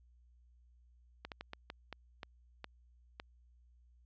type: slowing click train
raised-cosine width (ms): 0.3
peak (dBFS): -27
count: 9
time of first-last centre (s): 1.25-3.199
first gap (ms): 68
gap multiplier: 1.35
effects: added 60 Hz sine -62 dBFS peak until 4.05 s + resampled to 16000 Hz